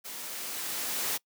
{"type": "noise with level ramp", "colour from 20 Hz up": "white", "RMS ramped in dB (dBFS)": [-41, -30], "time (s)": [0.04, 1.18], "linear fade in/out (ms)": 20, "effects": ["noise-tail reverb RT60 0.1 s tail -24 dB re dry", "high-pass 200 Hz 12 dB/octave"]}